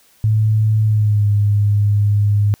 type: tone with pitch glide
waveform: sine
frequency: 108.4 to 102.97 Hz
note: A2 to G#2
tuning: -25 to -14 cents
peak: -11 dBFS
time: 0.24-2.54 s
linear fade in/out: 0 ms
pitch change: -89 cents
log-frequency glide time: 0.84-1.27 s
effects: white hiss -53 dBFS RMS until 2.6 s